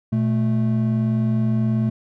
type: tone pair together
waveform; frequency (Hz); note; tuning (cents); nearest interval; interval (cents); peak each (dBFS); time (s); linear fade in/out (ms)
triangle; 120 / 218.9; B2 / A3; -49 / -9; minor seventh; 1040; -18; 0.12-1.9; 10
effects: none